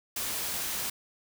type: noise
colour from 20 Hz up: white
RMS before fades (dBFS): -33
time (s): 0.16-0.9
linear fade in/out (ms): 5
effects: none